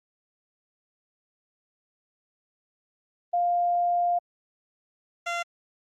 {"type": "tone pair in turn", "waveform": ["sine", "15% pulse"], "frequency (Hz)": [701, 689], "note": ["F5", "F5"], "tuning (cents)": [6, -24], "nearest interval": "unison", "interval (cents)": 30, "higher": "first", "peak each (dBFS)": -21, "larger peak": "neither", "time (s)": [[3.33, 4.19], [5.26, 5.43]], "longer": "first", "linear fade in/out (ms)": 10, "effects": ["low-pass 6000 Hz 12 dB/octave", "Opus 32 kbps"]}